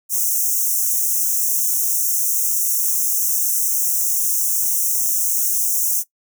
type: high-pass noise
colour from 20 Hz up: white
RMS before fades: -19 dBFS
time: 0.09-6.04 s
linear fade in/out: 50 ms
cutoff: 5700 Hz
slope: 96 dB/octave
effects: noise-tail reverb RT60 0.1 s tail -18 dB re dry